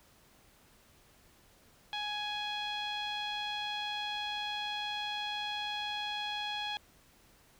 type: tone with low-pass filter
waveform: sawtooth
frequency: 834 Hz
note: G#5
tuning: 7 cents sharp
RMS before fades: -37 dBFS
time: 1.93-6.77 s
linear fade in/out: 0 ms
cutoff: 3500 Hz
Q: 4.9
effects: pink hiss -63 dBFS RMS until 7.59 s